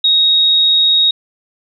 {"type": "tone", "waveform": "sine", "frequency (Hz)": 3765, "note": "A#7", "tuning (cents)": 16, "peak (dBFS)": -8, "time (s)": [0.04, 1.11], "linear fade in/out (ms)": 5, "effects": []}